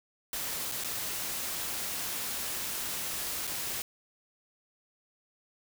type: noise with dropouts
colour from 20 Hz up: white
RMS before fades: -35 dBFS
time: 0.33-3.82 s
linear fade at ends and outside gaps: 1 ms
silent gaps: 0.715-0.72 / 0.838-0.845 / 3.47-3.475 s
effects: none